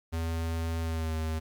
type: tone with pitch glide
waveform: square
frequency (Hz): 82.2 to 79.63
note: E2 to D#2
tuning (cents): -4 to +41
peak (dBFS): -30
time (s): 0.12-1.4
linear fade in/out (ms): 20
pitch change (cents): -55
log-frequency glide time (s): 0.83-1.14
effects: 11-bit